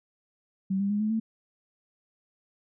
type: tone with pitch steps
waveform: sine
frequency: 192 / 199.23 / 206.7 / 214.5 / 222.6 Hz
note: G3 / G3 / G#3 / A3 / A3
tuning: -36 / +28 / -8 / -44 / +20 cents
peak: -24 dBFS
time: 0.7-1.2 s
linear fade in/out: 10 ms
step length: 100 ms
effects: none